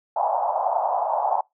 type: band-pass noise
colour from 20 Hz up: pink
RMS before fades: -23 dBFS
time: 0.16-1.41 s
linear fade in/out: 5 ms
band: 680 to 910 Hz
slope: 48 dB/octave
effects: noise-tail reverb RT60 0.2 s tail -26 dB re dry